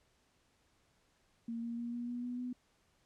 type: tone with pitch steps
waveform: sine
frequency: 231.1 / 233.9 / 236.8 / 239.7 / 242.6 / 245.6 / 248.5 Hz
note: A#3 / A#3 / A#3 / A#3 / B3 / B3 / B3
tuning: -15 / +6 / +27 / +48 / -31 / -9 / +11 cents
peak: -37 dBFS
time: 1.48-2.53 s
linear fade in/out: 5 ms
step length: 150 ms
effects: pink hiss -73 dBFS RMS until 3.05 s + low-pass 9000 Hz 12 dB/octave

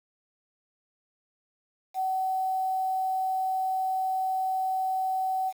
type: tone with quantisation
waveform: sine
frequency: 756 Hz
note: F#5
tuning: 37 cents sharp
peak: -25 dBFS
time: 1.94-5.53 s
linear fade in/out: 50 ms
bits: 8
effects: none

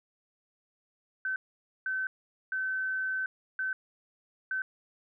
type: tone bursts at uneven times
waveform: sine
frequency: 1530 Hz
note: G6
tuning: 42 cents flat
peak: -29 dBFS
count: 5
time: 1.25-1.36 / 1.86-2.07 / 2.52-3.26 / 3.59-3.73 / 4.51-4.62 s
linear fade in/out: 2 ms
effects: none

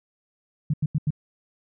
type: tone bursts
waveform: sine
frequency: 150 Hz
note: D3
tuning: 37 cents sharp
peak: -19 dBFS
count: 4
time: 0.7-1.106 s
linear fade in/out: 5 ms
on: 37 ms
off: 86 ms
effects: none

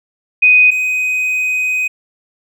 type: tone pair in turn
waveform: sine / triangle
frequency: 2497 / 2507 Hz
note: D#7 / D#7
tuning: +6 / +12 cents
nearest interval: unison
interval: 6 cents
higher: second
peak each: -5 / -12 dBFS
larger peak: first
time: 0.42-0.71 / 0.71-1.88 s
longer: second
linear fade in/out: 10 ms
effects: none

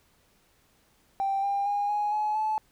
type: tone with pitch steps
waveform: triangle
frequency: 784 / 799.5 / 815.4 / 831.6 / 848.1 / 864.9 Hz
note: G5 / G5 / G#5 / G#5 / G#5 / A5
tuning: 0 / +34 / -32 / +2 / +36 / -30 cents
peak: -21 dBFS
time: 1.2-2.58 s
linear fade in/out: 0 ms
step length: 230 ms
effects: tanh soft clip ceiling -22 dBFS + pink hiss -65 dBFS RMS until 2.71 s

